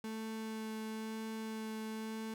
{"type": "tone with vibrato", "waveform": "35% pulse", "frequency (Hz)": 220, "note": "A3", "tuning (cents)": 0, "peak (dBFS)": -38, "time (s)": [0.04, 2.34], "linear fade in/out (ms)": 2, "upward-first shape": "sine", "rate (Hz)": 1, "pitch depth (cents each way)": 9, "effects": []}